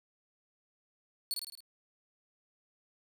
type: tone with echo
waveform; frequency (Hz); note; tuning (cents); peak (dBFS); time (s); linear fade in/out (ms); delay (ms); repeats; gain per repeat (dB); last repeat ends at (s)
sawtooth; 4417; C#8; -7; -28; 1.31-1.34; 0; 53; 5; -4; 1.605
effects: none